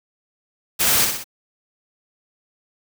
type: noise with echo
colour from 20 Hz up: white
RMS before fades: -18 dBFS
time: 0.79-1.06 s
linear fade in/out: 20 ms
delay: 61 ms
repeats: 3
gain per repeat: -5 dB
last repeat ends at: 1.243 s
effects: none